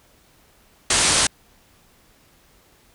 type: low-pass noise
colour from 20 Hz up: white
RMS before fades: -18 dBFS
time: 0.9-1.27 s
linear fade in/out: 5 ms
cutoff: 9800 Hz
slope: 96 dB/octave
effects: pink hiss -56 dBFS RMS until 2.94 s